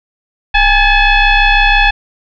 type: tone with frequency modulation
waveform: sine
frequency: 880 Hz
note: A5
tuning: in tune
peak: -6 dBFS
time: 0.54-1.91 s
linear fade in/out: 10 ms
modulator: 847 Hz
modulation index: 2.7
effects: none